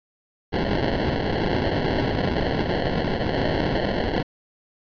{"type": "noise with sample-and-hold", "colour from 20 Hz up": "white", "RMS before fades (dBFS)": -23, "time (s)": [0.52, 4.23], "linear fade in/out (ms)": 20, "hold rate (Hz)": 1225, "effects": ["resampled to 11025 Hz"]}